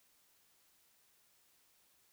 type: silence
effects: white hiss -71 dBFS RMS until 2.12 s